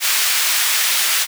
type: high-pass noise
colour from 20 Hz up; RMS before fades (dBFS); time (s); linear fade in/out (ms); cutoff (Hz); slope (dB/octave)
pink; -17; 0-1.27; 50; 1900; 12
effects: none